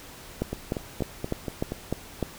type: two click trains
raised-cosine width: 2 ms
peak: -12 / -16 dBFS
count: 7 / 6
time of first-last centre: 0.42-2.227 / 0.53-1.72 s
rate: 3.32 / 4.2 Hz
effects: pink hiss -45 dBFS RMS until 2.38 s